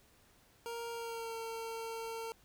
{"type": "tone with pitch glide", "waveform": "25% pulse", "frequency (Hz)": [466.2, 454], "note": ["A#4", "A#4"], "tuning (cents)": [0, -46], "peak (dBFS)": -36, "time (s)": [0.66, 2.32], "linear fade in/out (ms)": 0, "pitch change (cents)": -46, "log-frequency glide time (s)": [0.92, 1.36], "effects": ["pink hiss -66 dBFS RMS until 2.44 s"]}